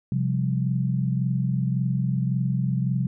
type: chord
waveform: sine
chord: C suspended fourth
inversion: none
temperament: just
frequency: 130.81 / 174.42 / 196.22 Hz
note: C3 / F3 / G3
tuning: 0 / -2 / +2 cents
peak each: -23 / -27 / -29 dBFS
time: 0.12-3.07 s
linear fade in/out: 2 ms
effects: none